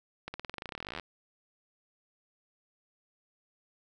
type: accelerating click train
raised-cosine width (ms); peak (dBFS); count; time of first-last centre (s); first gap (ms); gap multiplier
0.3; -22; 26; 0.28-0.997; 60; 0.93
effects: none